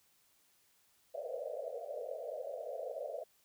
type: band-pass noise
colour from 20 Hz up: pink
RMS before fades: -42 dBFS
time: 1.14-3.24 s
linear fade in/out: 10 ms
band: 470 to 680 Hz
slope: 96 dB/octave
effects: white hiss -71 dBFS RMS until 3.44 s